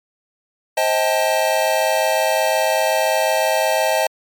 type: chord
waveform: square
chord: A half-diminished seventh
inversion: first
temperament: just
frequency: 528 / 633.6 / 792 / 880 Hz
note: C5 / Eb5 / G5 / A5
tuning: +16 / +31 / +18 / 0 cents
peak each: -23 / -19 / -24 / -23 dBFS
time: 0.77-4.07 s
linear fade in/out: 5 ms
effects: MP3 96 kbps